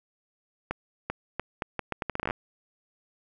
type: accelerating click train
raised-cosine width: 0.5 ms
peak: -14 dBFS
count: 16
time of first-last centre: 0.71-2.309 s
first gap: 390 ms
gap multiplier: 0.76
effects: none